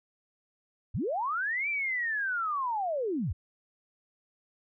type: linear two-way sweep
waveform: sine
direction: up then down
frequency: 58.27 to 2373 to 58.27 Hz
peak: -28 dBFS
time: 0.94-3.33 s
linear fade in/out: 10 ms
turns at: 1.69 s
effects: none